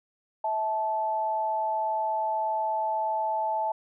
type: tone pair together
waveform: sine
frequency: 650 / 871.7 Hz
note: E5 / A5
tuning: -24 / -16 cents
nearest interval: perfect fourth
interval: 508 cents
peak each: -31 / -26 dBFS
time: 0.44-3.72 s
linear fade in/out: 5 ms
effects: none